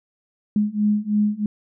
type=beating tone pair; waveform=sine; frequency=207.7 / 210.8 Hz; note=G#3 / G#3; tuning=0 / +26 cents; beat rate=3.1 Hz; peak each=-21 / -20 dBFS; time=0.56-1.46 s; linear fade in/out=2 ms; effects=none